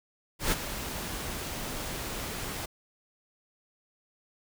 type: noise with ADSR envelope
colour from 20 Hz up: pink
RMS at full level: -25 dBFS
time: 0.39-2.66 s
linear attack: 130 ms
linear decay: 24 ms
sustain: -11 dB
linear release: 9 ms
effects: none